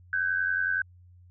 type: tone pair together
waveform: sine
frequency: 1525 / 1615.7 Hz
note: G6 / G#6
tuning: -48 / -48 cents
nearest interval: minor second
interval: 100 cents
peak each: -26 / -29 dBFS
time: 0.13-0.82 s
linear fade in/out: 2 ms
effects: added 89 Hz sine -51 dBFS peak until 1.3 s